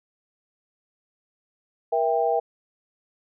sine chord, E diminished, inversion second, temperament just, 474.7 / 659.3 / 791.1 Hz, Bb4 / E5 / G5, +31 / 0 / +16 cents, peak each -24 dBFS, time 1.92-2.4 s, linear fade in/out 10 ms, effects none

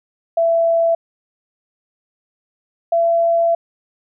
sine tone pair in turn, 667 / 673.6 Hz, E5 / E5, +20 / +37 cents, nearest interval unison, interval 17 cents, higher second, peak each -12 dBFS, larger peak neither, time 0.37-0.95 / 2.92-3.55 s, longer second, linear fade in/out 5 ms, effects none

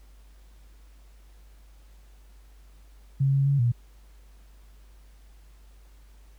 sine tone with pitch steps, 136.6 / 137.6 / 140 / 119.7 Hz, C#3 / C#3 / C#3 / A#2, -25 / -12 / +18 / +46 cents, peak -19 dBFS, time 3.2-3.72 s, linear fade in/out 10 ms, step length 130 ms, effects added 50 Hz sine -49 dBFS peak until 6.38 s + pink hiss -63 dBFS RMS until 6.38 s

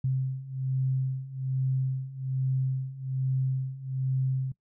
sine beating tone pair, 130.81 / 132.01 Hz, C3 / C3, 0 / +16 cents, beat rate 1.2 Hz, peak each -31 / -28 dBFS, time 0.04-4.52 s, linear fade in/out 5 ms, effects noise-tail reverb RT60 0.1 s tail -20 dB re dry

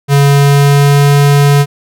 square tone with pitch glide, 141.2 to 142.76 Hz, C#3 to D3, +32 to -49 cents, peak -5 dBFS, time 0.08-1.66 s, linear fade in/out 50 ms, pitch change +19 cents, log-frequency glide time 0.25-1.14 s, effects none

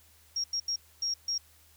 sine tone bursts at uneven times, 5588 Hz, F8, in tune, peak -28 dBFS, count 5, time 0.36-0.44 / 0.53-0.6 / 0.68-0.76 / 1.02-1.14 / 1.28-1.38 s, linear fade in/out 5 ms, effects added 79 Hz sine -63 dBFS peak until 1.76 s + white hiss -61 dBFS RMS until 1.76 s

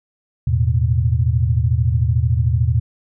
sine chord, E suspended fourth, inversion none, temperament equal with one note detuned, 81.08 / 110 / 123.47 Hz, E2 / A2 / B2, -28 / 0 / 0 cents, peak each -18 dBFS, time 0.47-2.8 s, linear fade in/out 5 ms, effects none

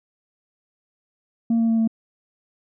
sine tone with pitch steps, 230 / 228.1 / 226.3 / 224.5 Hz, A#3 / A#3 / A3 / A3, -23 / -37 / +49 / +35 cents, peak -14 dBFS, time 1.5-1.876 s, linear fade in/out 5 ms, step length 94 ms, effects tanh soft clip ceiling -15 dBFS

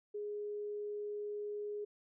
sine tone, 415.3 Hz, G#4, in tune, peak -38 dBFS, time 0.14-1.85 s, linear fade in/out 10 ms, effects none

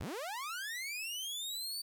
sawtooth linear sweep, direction up, 36.13 to 4611 Hz, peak -35 dBFS, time 0-1.82 s, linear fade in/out 10 ms, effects 11-bit

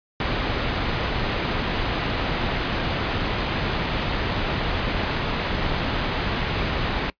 pink low-pass noise, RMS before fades -25 dBFS, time 0.2-7.1 s, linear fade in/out 2 ms, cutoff 4000 Hz, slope 24 dB/octave, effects noise-tail reverb RT60 0.1 s tail -22 dB re dry + resampled to 11025 Hz

